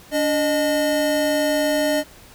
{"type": "tone pair together", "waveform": "square", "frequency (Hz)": [288.9, 612.2], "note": ["D4", "D#5"], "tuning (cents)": [-28, -28], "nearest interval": "octave + minor second", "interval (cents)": 1300, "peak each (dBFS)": [-23, -20], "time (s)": [0.11, 2.04], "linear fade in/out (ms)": 50, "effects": ["pink hiss -46 dBFS RMS until 2.34 s"]}